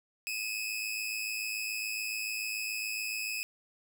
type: tone pair together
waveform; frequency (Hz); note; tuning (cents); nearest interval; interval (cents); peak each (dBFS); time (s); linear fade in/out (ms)
sawtooth; 2489 / 2596; D#7 / E7; 0 / -27; minor second; 73; -33 / -33; 0.27-3.43; 0
effects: none